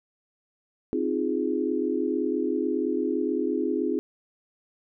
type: chord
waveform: sine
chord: F minor seventh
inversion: second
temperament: equal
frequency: 261.6 / 311.1 / 349.2 / 415.3 Hz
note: C4 / Eb4 / F4 / Ab4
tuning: 0 / 0 / 0 / 0 cents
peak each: -29 dBFS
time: 0.93-3.99 s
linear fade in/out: 0 ms
effects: none